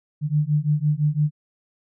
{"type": "beating tone pair", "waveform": "sine", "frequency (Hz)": [146.83, 152.73], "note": ["D3", "D#3"], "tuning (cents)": [0, -32], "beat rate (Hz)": 5.9, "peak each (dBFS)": -21, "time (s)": [0.21, 1.31], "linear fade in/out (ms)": 50, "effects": []}